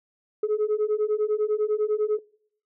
sine beating tone pair, 420 / 430 Hz, G#4 / A4, +19 / -40 cents, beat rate 10 Hz, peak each -23 dBFS, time 0.43-2.19 s, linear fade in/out 5 ms, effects noise-tail reverb RT60 0.6 s tail -22 dB re dry + tanh soft clip ceiling -18 dBFS

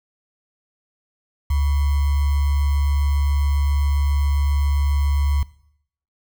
sine tone with sample-and-hold, 71.3 Hz, C#2, 49 cents sharp, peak -16 dBFS, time 1.5-5.43 s, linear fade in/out 5 ms, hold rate 1050 Hz, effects noise-tail reverb RT60 0.7 s tail -19 dB re dry

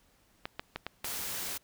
clicks, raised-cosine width 0.3 ms, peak -19 dBFS, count 5, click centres 0.455 / 0.595 / 0.76 / 0.866 / 1.045 s
white noise, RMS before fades -37 dBFS, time 1.04-1.58 s, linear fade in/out 10 ms
effects pink hiss -67 dBFS RMS until 1.63 s

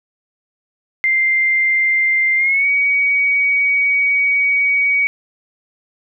sine tone with pitch glide, 2093 to 2256 Hz, C7 to C#7, 0 to +30 cents, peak -12 dBFS, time 1.04-5.07 s, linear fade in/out 0 ms, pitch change +130 cents, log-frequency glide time 2.36-2.68 s, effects none

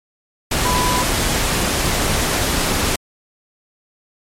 sine tone in noise, 995 Hz, B5, 13 cents sharp, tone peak -19 dBFS, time 0.65-1.03 s, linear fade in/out 5 ms, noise pink, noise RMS -18 dBFS, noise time 0.51-2.96 s, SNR -4 dB, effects low-pass 12000 Hz 12 dB/octave + MP3 64 kbps

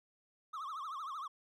triangle tone with vibrato, 1181 Hz, D6, 9 cents sharp, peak -38 dBFS, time 0.53-1.28 s, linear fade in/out 10 ms, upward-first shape triangle, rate 13 Hz, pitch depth 220 cents each way, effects none

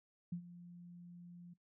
sine tone with ADSR envelope, 174.61 Hz, F3, in tune, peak -36 dBFS, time 0.32-1.54 s, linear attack 6 ms, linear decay 85 ms, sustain -15 dB, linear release 10 ms, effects noise-tail reverb RT60 0.1 s tail -17 dB re dry

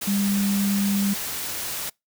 sine tone in noise, 200 Hz, G3, 35 cents sharp, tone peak -20 dBFS, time 0.07-1.14 s, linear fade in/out 10 ms, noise white, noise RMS -30 dBFS, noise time 0.01-1.9 s, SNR +7 dB, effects noise-tail reverb RT60 0.2 s tail -26 dB re dry

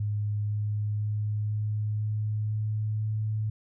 sine tone with pitch steps, 104.3 / 104.9 / 105.51 / 106.12 / 106.74 / 107.36 / 107.98 Hz, G#2 / G#2 / G#2 / G#2 / G#2 / A2 / A2, +8 / +18 / +28 / +38 / +48 / -42 / -32 cents, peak -26 dBFS, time 0-3.5 s, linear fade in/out 5 ms, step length 500 ms, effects none

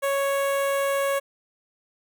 sawtooth tone with notch filter, 554.4 Hz, C#5, in tune, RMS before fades -24 dBFS, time 0.02-1.2 s, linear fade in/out 20 ms, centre 4800 Hz, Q 0.93, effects none

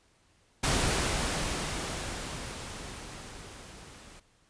pink noise with level ramp, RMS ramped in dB -26 to -51 dBFS, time 0.63-4.2 s, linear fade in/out 10 ms, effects pink hiss -66 dBFS RMS until 4.49 s + resampled to 22050 Hz

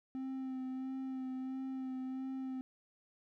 triangle tone with vibrato, 261.6 Hz, C4, in tune, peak -36 dBFS, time 0.15-2.61 s, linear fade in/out 0 ms, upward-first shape sine, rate 1.5 Hz, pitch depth 19 cents each way, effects none

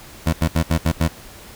20% pulse tone bursts at uneven times, 81.7 Hz, E2, 15 cents flat, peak -10 dBFS, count 6, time 0.26-0.33 / 0.41-0.48 / 0.55-0.63 / 0.7-0.78 / 0.85-0.92 / 1-1.08 s, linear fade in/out 10 ms, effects pink hiss -41 dBFS RMS until 1.55 s

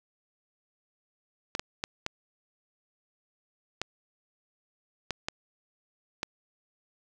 clicks, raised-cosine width 0.2 ms, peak -13 dBFS, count 8, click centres 1.551 / 1.595 / 1.839 / 2.064 / 3.816 / 5.107 / 5.285 / 6.231 s, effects 8-bit

